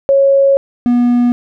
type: tone pair in turn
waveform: sine / triangle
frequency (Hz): 550 / 242.5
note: C#5 / B3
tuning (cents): -14 / -31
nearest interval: octave + major second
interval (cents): 1417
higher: first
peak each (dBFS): -6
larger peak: neither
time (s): 0.09-0.57 / 0.86-1.32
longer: first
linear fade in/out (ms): 0
effects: none